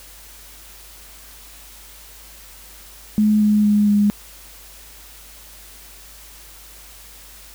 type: tone with pitch steps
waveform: sine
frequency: 212.3 / 210.1 / 207.9 / 205.8 Hz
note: G#3 / G#3 / G#3 / G#3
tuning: +38 / +20 / +2 / -16 cents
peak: -12 dBFS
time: 3.18-4.1 s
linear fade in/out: 0 ms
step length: 230 ms
effects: added 50 Hz sine -46 dBFS peak until 7.54 s + white hiss -43 dBFS RMS until 7.54 s